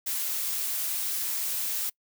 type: noise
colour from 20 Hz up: blue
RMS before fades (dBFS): -30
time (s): 0.06-1.9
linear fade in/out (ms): 10
effects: noise-tail reverb RT60 0.1 s tail -25 dB re dry